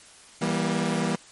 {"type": "chord", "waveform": "sawtooth", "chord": "E diminished", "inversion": "none", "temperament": "equal with one note detuned", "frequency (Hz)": [164.81, 196, 238.1], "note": ["E3", "G3", "Bb3"], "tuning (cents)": [0, 0, 37], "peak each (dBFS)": -24, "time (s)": [0.41, 1.16], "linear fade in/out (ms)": 10, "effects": ["white hiss -50 dBFS RMS until 1.31 s", "MP3 48 kbps"]}